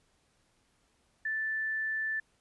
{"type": "tone", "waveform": "sine", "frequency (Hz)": 1760, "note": "A6", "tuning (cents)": 0, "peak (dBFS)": -30, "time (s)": [1.25, 2.2], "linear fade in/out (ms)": 5, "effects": ["pink hiss -71 dBFS RMS until 2.4 s", "resampled to 24000 Hz"]}